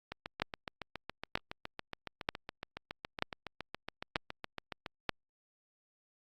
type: two click trains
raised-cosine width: 0.3 ms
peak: -23 / -13 dBFS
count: 35 / 6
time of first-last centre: 0.12-4.862 / 0.42-5.093 s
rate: 7.17 / 1.07 Hz
effects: Opus 48 kbps